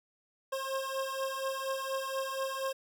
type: beating tone pair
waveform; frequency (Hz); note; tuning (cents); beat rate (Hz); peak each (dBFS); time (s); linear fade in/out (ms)
25% pulse; 533 / 537.2; C5 / C5; +32 / +46; 4.2; -32 / -33; 0.52-2.73; 10
effects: none